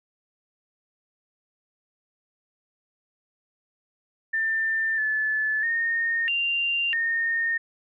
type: tone with pitch steps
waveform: sine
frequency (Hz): 1790 / 1735 / 1840 / 2782 / 1835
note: A6 / A6 / A#6 / F7 / A#6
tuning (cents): +29 / -25 / -23 / -7 / -28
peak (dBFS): -22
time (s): 4.33-7.58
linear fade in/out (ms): 10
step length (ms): 650
effects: none